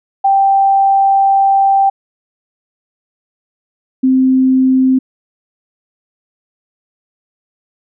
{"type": "tone pair in turn", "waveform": "sine", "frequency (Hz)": [784, 260.6], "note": ["G5", "C4"], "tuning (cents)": [0, -7], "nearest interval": "octave + perfect fifth", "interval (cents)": 1907, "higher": "first", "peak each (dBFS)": -7, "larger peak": "neither", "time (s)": [[0.24, 1.9], [4.03, 4.99]], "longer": "first", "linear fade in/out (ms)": 10, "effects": []}